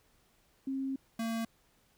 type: tone pair in turn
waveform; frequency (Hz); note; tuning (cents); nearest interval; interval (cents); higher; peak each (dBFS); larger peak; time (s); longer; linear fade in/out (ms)
sine / square; 268.3 / 227.2; C4 / A#3; +44 / -44; minor third; 288; first; -32 / -33; first; 0.67-0.96 / 1.19-1.45; first; 5
effects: pink hiss -69 dBFS RMS until 1.97 s